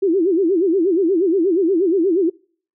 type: tone with vibrato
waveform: sine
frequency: 358.1 Hz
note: F4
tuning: 43 cents sharp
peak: -13 dBFS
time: 0.02-2.3 s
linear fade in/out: 10 ms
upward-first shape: sine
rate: 8.4 Hz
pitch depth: 200 cents each way
effects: noise-tail reverb RT60 0.5 s tail -26 dB re dry